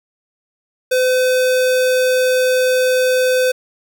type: tone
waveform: square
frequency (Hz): 509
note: C5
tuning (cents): -48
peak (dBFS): -13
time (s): 0.91-3.52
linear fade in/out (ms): 10
effects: none